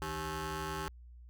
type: ring-modulated tone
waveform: 15% pulse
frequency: 231.5 Hz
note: A#3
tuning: 12 cents flat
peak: -27 dBFS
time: 0.02-0.88 s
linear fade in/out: 0 ms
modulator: 623 Hz
effects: added 60 Hz sine -50 dBFS peak until 1.29 s